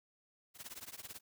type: noise with tremolo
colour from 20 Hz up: white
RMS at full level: -45 dBFS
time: 0.54-1.21 s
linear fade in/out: 50 ms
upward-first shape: triangle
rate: 18 Hz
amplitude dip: 100%
effects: none